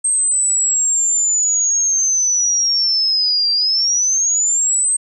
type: linear two-way sweep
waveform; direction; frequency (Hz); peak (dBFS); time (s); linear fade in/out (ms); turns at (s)
sine; down then up; 8372 to 4699 to 8372; -13; 0.04-4.97; 10; 3.52
effects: none